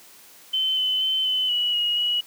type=tone with pitch steps; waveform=sine; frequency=3068 / 3033 / 3070 / 3031 / 2933 / 2889 / 2919 Hz; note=G7 / F#7 / G7 / F#7 / F#7 / F#7 / F#7; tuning=-38 / +42 / -37 / +41 / -16 / -42 / -24 cents; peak=-20 dBFS; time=0.53-2.21 s; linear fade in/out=10 ms; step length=240 ms; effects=white hiss -49 dBFS RMS until 2.26 s + high-pass 150 Hz 12 dB/octave